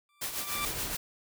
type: tone with exponential growth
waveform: 20% pulse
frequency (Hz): 1174.7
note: D6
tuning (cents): 0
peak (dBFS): -25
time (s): 0.09-0.65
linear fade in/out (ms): 1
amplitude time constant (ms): 120
type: noise with tremolo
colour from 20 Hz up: white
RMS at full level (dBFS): -33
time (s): 0.21-0.97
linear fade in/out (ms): 10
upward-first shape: triangle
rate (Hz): 7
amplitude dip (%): 65
type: noise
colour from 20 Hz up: pink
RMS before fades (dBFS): -40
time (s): 0.55-0.95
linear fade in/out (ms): 2
effects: none